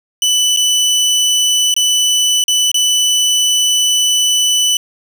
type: tone with dropouts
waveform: 25% pulse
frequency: 2985 Hz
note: F#7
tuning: 15 cents sharp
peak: -7 dBFS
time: 0.22-4.77 s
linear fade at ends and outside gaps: 2 ms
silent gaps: 0.564-0.571 / 1.741-1.764 / 2.44-2.481 / 2.716-2.743 s
effects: none